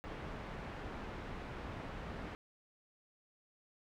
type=low-pass noise; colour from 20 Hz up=pink; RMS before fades=-45 dBFS; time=0.04-2.35 s; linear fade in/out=0 ms; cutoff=2000 Hz; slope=12 dB/octave; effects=none